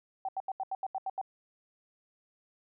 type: tone bursts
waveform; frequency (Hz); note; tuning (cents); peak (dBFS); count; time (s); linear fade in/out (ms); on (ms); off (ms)
sine; 767; G5; -38; -31; 9; 0.25-1.214; 2; 36; 80
effects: none